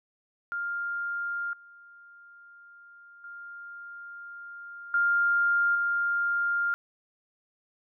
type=tone with level steps; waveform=sine; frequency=1401 Hz; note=F6; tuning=5 cents sharp; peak=-29 / -49 / -40 / -21 / -24 dBFS; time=0.52-6.74 s; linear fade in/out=0 ms; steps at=1.53 / 3.24 / 4.94 / 5.75 s; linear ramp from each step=2 ms; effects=none